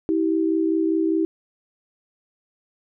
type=tone pair together; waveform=sine; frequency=322.8 / 387.8 Hz; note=E4 / G4; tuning=-36 / -19 cents; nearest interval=minor third; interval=317 cents; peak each=-19 / -24 dBFS; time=0.09-1.25 s; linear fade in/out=0 ms; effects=none